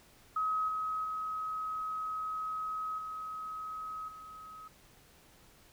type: tone with level steps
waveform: sine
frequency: 1272 Hz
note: D#6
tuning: 38 cents sharp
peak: -29 / -32 / -34 / -38 / -46 dBFS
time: 0.36-4.68 s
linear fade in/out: 5 ms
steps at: 0.68 / 1.04 / 2.98 / 4.08 s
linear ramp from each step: 5 ms
effects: pink hiss -61 dBFS RMS until 5.72 s